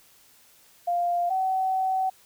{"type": "tone pair in turn", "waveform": "sine", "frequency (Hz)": [698.5, 757.5], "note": ["F5", "F#5"], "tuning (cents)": [0, 40], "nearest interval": "minor second", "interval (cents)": 140, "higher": "second", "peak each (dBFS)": -22, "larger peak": "neither", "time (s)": [[0.87, 1.3], [1.3, 2.1]], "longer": "second", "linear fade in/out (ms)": 10, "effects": ["white hiss -57 dBFS RMS until 2.25 s"]}